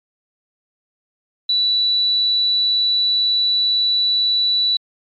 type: tone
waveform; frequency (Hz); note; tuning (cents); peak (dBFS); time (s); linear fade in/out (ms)
sine; 3951; B7; 0; -12; 1.49-4.77; 5
effects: tanh soft clip ceiling -12 dBFS + MP3 48 kbps